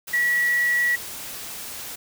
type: tone in noise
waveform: sine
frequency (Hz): 1934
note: B6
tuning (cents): -37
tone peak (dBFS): -18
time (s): 0.13-0.96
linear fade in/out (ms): 10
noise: white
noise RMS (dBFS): -35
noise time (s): 0.07-1.96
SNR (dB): +14
effects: none